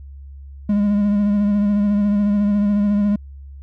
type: tone with vibrato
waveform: triangle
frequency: 205 Hz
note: G#3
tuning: 22 cents flat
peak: -12 dBFS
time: 0.69-3.16 s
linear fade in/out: 5 ms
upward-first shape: sine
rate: 14 Hz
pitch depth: 29 cents each way
effects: added 69 Hz sine -34 dBFS peak until 3.62 s